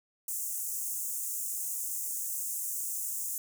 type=high-pass noise; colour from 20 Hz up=pink; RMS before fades=-35 dBFS; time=0.28-3.38 s; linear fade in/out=2 ms; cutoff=6700 Hz; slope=48 dB/octave; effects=none